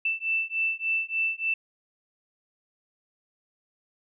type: beating tone pair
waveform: sine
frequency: 2657 / 2660.4 Hz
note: E7 / E7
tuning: +13 / +15 cents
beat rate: 3.4 Hz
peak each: -28 dBFS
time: 0.05-1.54 s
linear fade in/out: 5 ms
effects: none